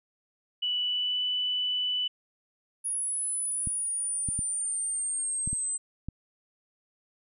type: tone with pitch glide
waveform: sine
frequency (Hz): 2960 to 2984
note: F#7 to F#7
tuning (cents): 0 to +14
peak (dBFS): -26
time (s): 0.62-2.08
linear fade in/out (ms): 10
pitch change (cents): +14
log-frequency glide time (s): 0.8-1.22
type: linear sweep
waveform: sine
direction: down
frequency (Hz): 10410 to 8100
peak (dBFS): -28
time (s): 2.84-5.78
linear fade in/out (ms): 20
type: clicks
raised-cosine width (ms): 5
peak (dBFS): -22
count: 6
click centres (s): 3.673 / 4.288 / 4.391 / 5.475 / 5.53 / 6.086
effects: none